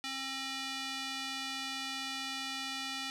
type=tone with band-pass filter; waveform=square; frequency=267.7 Hz; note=C4; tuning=40 cents sharp; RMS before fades=-39 dBFS; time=0.04-3.1 s; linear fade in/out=0 ms; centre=3700 Hz; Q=1.2; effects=none